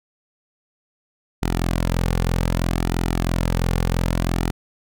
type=tone with flanger; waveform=sawtooth; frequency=43 Hz; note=F1; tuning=26 cents flat; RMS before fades=-21 dBFS; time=1.42-4.51 s; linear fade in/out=10 ms; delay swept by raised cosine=1.8 to 3.1 ms; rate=0.64 Hz; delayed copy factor=-0.5; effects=none